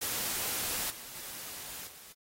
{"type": "noise with level steps", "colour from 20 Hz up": "white", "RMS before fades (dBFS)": [-34, -46, -43, -51], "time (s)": [0.01, 2.13], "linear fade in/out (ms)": 10, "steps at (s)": [0.9, 1.15, 1.87], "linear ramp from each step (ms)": 2, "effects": ["AAC 48 kbps"]}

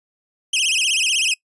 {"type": "tone with vibrato", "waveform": "sawtooth", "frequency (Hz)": 2842, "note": "F7", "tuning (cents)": 30, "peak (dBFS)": -13, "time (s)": [0.53, 1.34], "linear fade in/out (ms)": 5, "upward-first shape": "sine", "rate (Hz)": 16, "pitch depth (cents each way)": 220, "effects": ["noise-tail reverb RT60 0.1 s tail -24 dB re dry", "resampled to 24000 Hz"]}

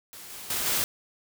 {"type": "noise with level steps", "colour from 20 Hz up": "white", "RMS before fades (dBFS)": [-44, -41, -29, -26], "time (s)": [0.13, 0.84], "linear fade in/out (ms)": 0, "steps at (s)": [0.3, 0.5, 0.66], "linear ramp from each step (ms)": 2, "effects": []}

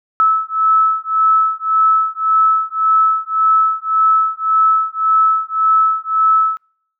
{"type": "beating tone pair", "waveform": "sine", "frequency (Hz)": [1303, 1304.8], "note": ["E6", "E6"], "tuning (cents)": [-20, -18], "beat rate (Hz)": 1.8, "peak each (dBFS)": -14, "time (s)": [0.2, 6.57], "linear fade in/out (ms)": 0, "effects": ["noise-tail reverb RT60 0.6 s tail -26 dB re dry"]}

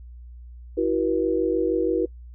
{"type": "tone cluster", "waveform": "sine", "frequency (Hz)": [328.8, 375.1, 479.3], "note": ["E4", "F#4", "A#4"], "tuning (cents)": [-4, 24, 48], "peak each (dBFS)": [-24, -24, -24], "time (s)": [0.77, 2.06], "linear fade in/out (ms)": 10, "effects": ["noise-tail reverb RT60 0.1 s tail -23 dB re dry", "added 60 Hz sine -39 dBFS peak until 2.34 s"]}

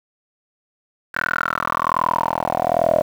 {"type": "tone with band-pass filter sweep", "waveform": "10% pulse", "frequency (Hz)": 41.2, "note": "E1", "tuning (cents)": 0, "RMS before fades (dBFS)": -20, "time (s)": [1.14, 3.02], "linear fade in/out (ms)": 10, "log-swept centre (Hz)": [1600, 610], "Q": 8.6, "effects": ["7-bit"]}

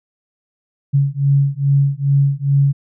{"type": "beating tone pair", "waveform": "sine", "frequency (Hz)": [138.59, 140.99], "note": ["C#3", "C#3"], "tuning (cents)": [0, 30], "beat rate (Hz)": 2.4, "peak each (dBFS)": -15, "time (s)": [0.93, 2.73], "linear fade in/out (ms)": 20, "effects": []}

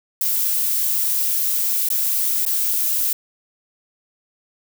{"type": "noise with dropouts", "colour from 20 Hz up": "violet", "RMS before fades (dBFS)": -20, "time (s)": [0.21, 3.13], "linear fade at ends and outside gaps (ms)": 2, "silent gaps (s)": [[1.888, 1.902], [2.452, 2.463]], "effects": []}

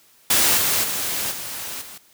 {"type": "noise with level steps", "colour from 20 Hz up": "white", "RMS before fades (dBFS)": [-17, -20, -25, -31, -39], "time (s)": [0.3, 1.98], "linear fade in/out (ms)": 5, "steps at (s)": [0.57, 0.83, 1.31, 1.81], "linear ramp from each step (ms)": 10, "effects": ["white hiss -55 dBFS RMS until 2.13 s", "high-pass 60 Hz 12 dB/octave"]}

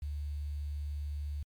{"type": "tone with quantisation", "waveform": "sine", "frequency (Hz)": 73.1, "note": "D2", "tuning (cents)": -7, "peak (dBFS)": -34, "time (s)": [0.02, 1.43], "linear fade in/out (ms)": 5, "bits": 10, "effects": ["MP3 96 kbps"]}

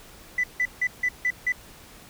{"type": "tone bursts", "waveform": "sine", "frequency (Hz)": 1991, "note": "B6", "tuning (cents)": 14, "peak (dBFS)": -19, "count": 6, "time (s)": [0.38, 1.522], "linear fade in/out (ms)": 5, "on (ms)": 57, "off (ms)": 160, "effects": ["tanh soft clip ceiling -17 dBFS", "pink hiss -48 dBFS RMS until 2.09 s"]}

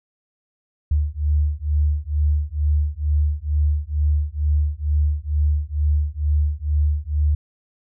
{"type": "beating tone pair", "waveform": "sine", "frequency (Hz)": [73.42, 75.62], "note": ["D2", "D#2"], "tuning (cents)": [0, -49], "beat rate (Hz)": 2.2, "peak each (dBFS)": -20, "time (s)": [0.91, 7.35], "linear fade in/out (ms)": 5, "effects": []}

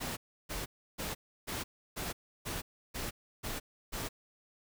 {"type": "noise bursts", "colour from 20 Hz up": "pink", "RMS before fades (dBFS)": -38, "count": 9, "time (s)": [0, 4.09], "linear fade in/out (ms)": 20, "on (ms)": 170, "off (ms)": 320, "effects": []}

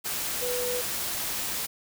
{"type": "tone in noise", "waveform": "sine", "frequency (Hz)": 493.9, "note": "B4", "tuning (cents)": 0, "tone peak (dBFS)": -29, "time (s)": [0.41, 0.82], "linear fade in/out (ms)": 20, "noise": "white", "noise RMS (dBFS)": -31, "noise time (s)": [0.04, 1.67], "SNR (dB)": -1, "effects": []}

